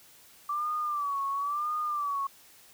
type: tone with vibrato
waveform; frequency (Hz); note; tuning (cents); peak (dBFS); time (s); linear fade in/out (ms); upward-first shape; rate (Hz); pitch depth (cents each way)
sine; 1162; D6; -19; -28; 0.49-2.27; 5; sine; 0.98; 91
effects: white hiss -56 dBFS RMS until 2.73 s